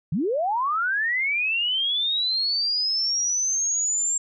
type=linear sweep; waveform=sine; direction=up; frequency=130.81 to 7459 Hz; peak=-21 dBFS; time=0.12-4.18 s; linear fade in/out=5 ms; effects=none